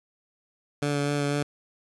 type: tone with vibrato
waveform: 15% pulse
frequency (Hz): 144.2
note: D3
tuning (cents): -31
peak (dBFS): -18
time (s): 0.82-1.43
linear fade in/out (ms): 5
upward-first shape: sine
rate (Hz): 4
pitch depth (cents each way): 15
effects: resampled to 24000 Hz